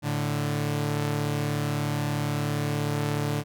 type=tone pair together; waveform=sawtooth; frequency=110 / 146.83 Hz; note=A2 / D3; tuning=0 / 0 cents; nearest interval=perfect fourth; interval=500 cents; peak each=-26 / -23 dBFS; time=0.02-3.44 s; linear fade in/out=50 ms; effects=none